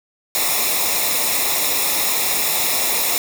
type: noise with comb filter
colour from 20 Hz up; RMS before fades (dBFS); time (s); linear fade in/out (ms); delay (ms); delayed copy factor
white; -19; 0.35-3.18; 0; 0.65; -0.7
effects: none